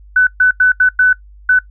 sine tone bursts at uneven times, 1500 Hz, F#6, 23 cents sharp, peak -6 dBFS, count 6, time 0.16-0.27 / 0.4-0.51 / 0.6-0.72 / 0.8-0.89 / 0.99-1.13 / 1.49-1.59 s, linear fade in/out 5 ms, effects noise-tail reverb RT60 0.1 s tail -20 dB re dry + added 50 Hz sine -37 dBFS peak until 1.7 s

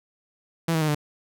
sawtooth tone with pitch steps, 165.7 / 159.78 / 154.07 / 148.56 Hz, E3 / D#3 / D#3 / D3, +9 / +46 / -17 / +20 cents, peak -17 dBFS, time 0.68-0.948 s, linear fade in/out 5 ms, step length 67 ms, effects none

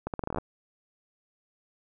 accelerating click train, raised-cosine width 1 ms, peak -17 dBFS, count 11, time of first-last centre 0.07-0.384 s, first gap 68 ms, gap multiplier 0.81, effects none

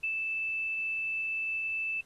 sine tone with ADSR envelope, 2637 Hz, E7, in tune, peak -28 dBFS, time 0.03-2.01 s, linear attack 10 ms, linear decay 82 ms, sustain -2 dB, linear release 5 ms, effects pink hiss -64 dBFS RMS until 2.05 s + AAC 32 kbps

